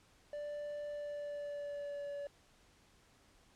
triangle tone with pitch glide, 587.3 to 571.6 Hz, D5 to D5, 0 to -47 cents, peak -38 dBFS, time 0.33-2.27 s, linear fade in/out 2 ms, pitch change -47 cents, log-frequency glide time 0.88-2.13 s, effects pink hiss -67 dBFS RMS until 3.55 s + low-pass 9000 Hz 12 dB/octave

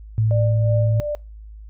sine tone, 110 Hz, A2, in tune, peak -15 dBFS, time 0.18-1 s, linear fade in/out 0 ms
sine tone with tremolo, 592 Hz, D5, 14 cents sharp, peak -21 dBFS, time 0.31-1.15 s, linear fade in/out 0 ms, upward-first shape sine, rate 2.8 Hz, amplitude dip 65%
effects noise-tail reverb RT60 0.3 s tail -25 dB re dry + added 53 Hz sine -36 dBFS peak until 1.69 s

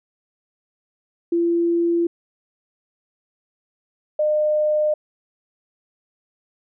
sine tone pair in turn, 340.5 / 606.7 Hz, F4 / D#5, -44 / -44 cents, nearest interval minor seventh, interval 1000 cents, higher second, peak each -16 dBFS, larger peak neither, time 1.32-2.07 / 4.19-4.94 s, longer neither, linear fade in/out 5 ms, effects none

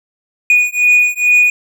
triangle beating tone pair, 2462 / 2464.3 Hz, D#7 / D#7, -19 / -17 cents, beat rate 2.3 Hz, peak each -10 dBFS, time 0.5-1.5 s, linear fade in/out 2 ms, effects none

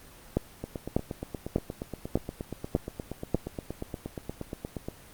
two click trains, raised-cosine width 2 ms, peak -10 / -20 dBFS, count 6 / 37, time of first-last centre 0.37-3.346 / 0.64-4.885 s, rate 1.68 / 8.48 Hz, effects pink hiss -51 dBFS RMS until 5.13 s + Opus 24 kbps

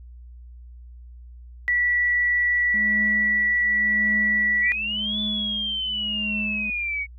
sine tone, 1951 Hz, B6, 22 cents flat, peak -18 dBFS, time 1.68-4.72 s, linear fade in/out 0 ms
triangle tone with tremolo, 211.1 Hz, G#3, 29 cents sharp, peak -25 dBFS, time 2.74-6.7 s, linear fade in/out 0 ms, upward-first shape triangle, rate 0.89 Hz, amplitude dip 100%
sine linear two-way sweep, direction up then down, 2200 to 3481 to 2222 Hz, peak -24 dBFS, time 4.61-7.07 s, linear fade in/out 50 ms, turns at 5.2 s
effects added 60 Hz sine -40 dBFS peak until 7.18 s

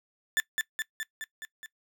35% pulse tone with echo, 1760 Hz, A6, in tune, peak -21 dBFS, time 0.37-0.4 s, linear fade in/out 0 ms, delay 210 ms, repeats 6, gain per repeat -3 dB, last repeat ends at 1.66 s, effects noise-tail reverb RT60 0.1 s tail -20 dB re dry

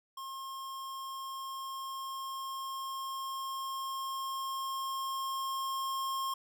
square tone with level ramp, 1072 Hz, C6, 42 cents sharp, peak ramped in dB -41 to -33 dBFS, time 0.17-6.34 s, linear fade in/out 5 ms, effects none

